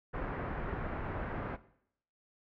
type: low-pass noise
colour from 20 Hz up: pink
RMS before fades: -38 dBFS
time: 0.13-1.57 s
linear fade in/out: 20 ms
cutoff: 1800 Hz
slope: 24 dB/octave
effects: noise-tail reverb RT60 0.7 s tail -17 dB re dry